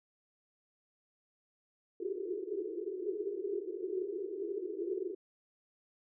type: band-pass noise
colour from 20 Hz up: white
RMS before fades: -38 dBFS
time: 2-5.15 s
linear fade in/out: 5 ms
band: 350 to 420 Hz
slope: 96 dB/octave
effects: none